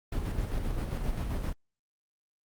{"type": "noise with tremolo", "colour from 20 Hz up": "brown", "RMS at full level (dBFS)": -30, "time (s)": [0.12, 1.53], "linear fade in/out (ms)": 5, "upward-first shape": "square", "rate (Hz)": 7.6, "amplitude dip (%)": 35, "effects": ["Opus 32 kbps"]}